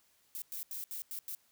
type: noise bursts at uneven times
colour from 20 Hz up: violet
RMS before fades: -41 dBFS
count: 6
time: 0.35-0.42 / 0.52-0.63 / 0.71-0.84 / 0.91-1.02 / 1.11-1.19 / 1.28-1.35 s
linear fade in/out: 0 ms
effects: white hiss -70 dBFS RMS until 1.51 s